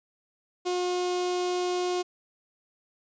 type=tone with notch filter; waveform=sawtooth; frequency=359.3 Hz; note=F4; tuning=49 cents sharp; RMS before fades=-28 dBFS; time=0.65-2.03 s; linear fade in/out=20 ms; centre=1700 Hz; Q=1.3; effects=resampled to 16000 Hz